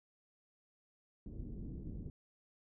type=low-pass noise; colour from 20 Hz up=pink; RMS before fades=-45 dBFS; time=1.26-2.1 s; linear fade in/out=2 ms; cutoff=320 Hz; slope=24 dB/octave; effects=none